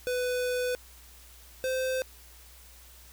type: tone pair in turn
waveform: square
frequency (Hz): 498 / 518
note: B4 / C5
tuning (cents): +14 / -17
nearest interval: minor second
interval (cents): 69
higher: second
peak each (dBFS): -28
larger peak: neither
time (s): 0.07-0.75 / 1.64-2.02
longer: first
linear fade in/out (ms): 0
effects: added 60 Hz sine -53 dBFS peak until 3.12 s + white hiss -54 dBFS RMS until 3.12 s